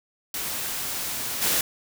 white noise with level steps, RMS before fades -30 / -23 dBFS, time 0.34-1.61 s, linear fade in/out 2 ms, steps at 1.41 s, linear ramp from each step 20 ms, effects none

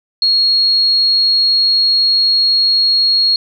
sine tone, 4298 Hz, C8, 46 cents sharp, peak -9 dBFS, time 0.22-3.36 s, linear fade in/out 2 ms, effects none

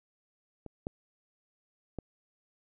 clicks, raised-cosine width 2 ms, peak -29 / -21 / -23 dBFS, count 3, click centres 0.663 / 0.869 / 1.987 s, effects none

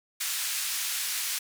white band-pass noise, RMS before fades -31 dBFS, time 0.2-1.39 s, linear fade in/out 10 ms, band 1700 to 12000 Hz, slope 12 dB/octave, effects none

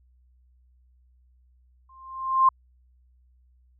sine tone with exponential growth, 1054 Hz, C6, 12 cents sharp, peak -12 dBFS, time 1.89-2.49 s, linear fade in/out 5 ms, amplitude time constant 130 ms, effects added 62 Hz sine -57 dBFS peak until 3.79 s

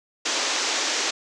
white band-pass noise, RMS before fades -25 dBFS, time 0.25-1.11 s, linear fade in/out 10 ms, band 270 to 7000 Hz, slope 48 dB/octave, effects none

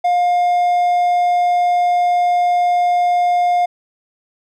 triangle tone, 709 Hz, F5, 26 cents sharp, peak -10 dBFS, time 0.04-3.66 s, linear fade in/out 10 ms, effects none

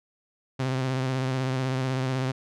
sawtooth tone with vibrato, 130.6 Hz, C3, 3 cents flat, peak -21 dBFS, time 0.59-2.32 s, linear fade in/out 10 ms, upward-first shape sine, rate 16 Hz, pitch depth 39 cents each way, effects low-pass 6000 Hz 12 dB/octave

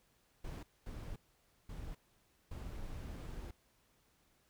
brown noise bursts at uneven times, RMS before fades -45 dBFS, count 4, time 0.44-0.63 / 0.86-1.16 / 1.69-1.95 / 2.51-3.51 s, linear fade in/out 5 ms, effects pink hiss -73 dBFS RMS until 4.49 s

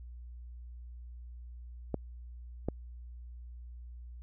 clicks, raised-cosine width 2 ms, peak -18 dBFS, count 2, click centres 1.943 / 2.686 s, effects added 60 Hz sine -44 dBFS peak until 4.22 s

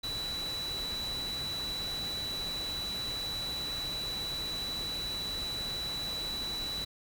sine tone in noise, 3951 Hz, B7, in tune, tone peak -34 dBFS, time 0.03-6.85 s, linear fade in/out 10 ms, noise pink, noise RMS -42 dBFS, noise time 0.03-6.85 s, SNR +5 dB, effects none

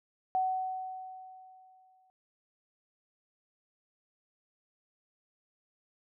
sine tone with exponential decay, 750 Hz, F#5, 23 cents sharp, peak -25 dBFS, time 0.35-2.1 s, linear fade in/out 0 ms, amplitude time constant 380 ms, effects none

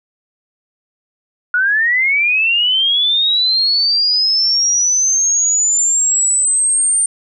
sine linear sweep, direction up, 1431 to 8910 Hz, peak -11 dBFS, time 1.54-7.06 s, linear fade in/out 2 ms, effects none

